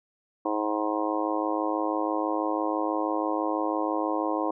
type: harmonic tone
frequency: 106.1 Hz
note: G#2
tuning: 38 cents sharp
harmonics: 3 / 4 / 5 / 6 / 7 / 8 / 9 / 10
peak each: -29 / -36 / -32 / -37 / -33 / -39 / -33 / -34 dBFS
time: 0.45-4.51 s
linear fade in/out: 5 ms
effects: none